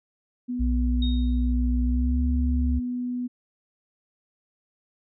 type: tone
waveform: sine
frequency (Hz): 246.9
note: B3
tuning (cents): 0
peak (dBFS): -26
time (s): 0.48-3.28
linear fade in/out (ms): 20
type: tone with pitch glide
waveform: sine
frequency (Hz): 60.6 to 69.21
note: B1 to C#2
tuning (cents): -32 to -2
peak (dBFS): -21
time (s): 0.59-2.8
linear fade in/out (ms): 20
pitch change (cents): +230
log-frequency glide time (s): 1.84-2.21
type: tone with exponential decay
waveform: sine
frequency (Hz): 3729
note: A#7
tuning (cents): 0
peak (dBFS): -30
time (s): 1.02-1.53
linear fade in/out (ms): 5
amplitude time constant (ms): 110
effects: none